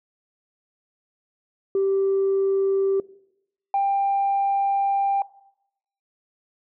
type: tone pair in turn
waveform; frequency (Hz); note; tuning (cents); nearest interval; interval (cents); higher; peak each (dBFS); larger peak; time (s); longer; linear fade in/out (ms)
sine; 389.7 / 792.6; G4 / G5; -10 / +19; octave; 1229; second; -17; neither; 1.75-3 / 3.74-5.22; second; 2
effects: noise-tail reverb RT60 0.8 s tail -20 dB re dry + tanh soft clip ceiling -15 dBFS